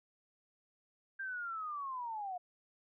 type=linear sweep; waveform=sine; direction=down; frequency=1595 to 704 Hz; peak=-38 dBFS; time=1.19-2.38 s; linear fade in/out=10 ms; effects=none